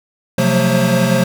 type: tone cluster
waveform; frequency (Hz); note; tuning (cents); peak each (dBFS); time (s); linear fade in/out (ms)
square; 130.5 / 176.3 / 187 / 224.7 / 534; C3 / F3 / F#3 / A3 / C5; -4 / +17 / +19 / +37 / +35; -19; 0.38-1.24; 5
effects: none